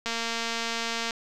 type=click train; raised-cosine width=0.2 ms; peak=-13 dBFS; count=242; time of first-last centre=0.06-1.108 s; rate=230 Hz; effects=none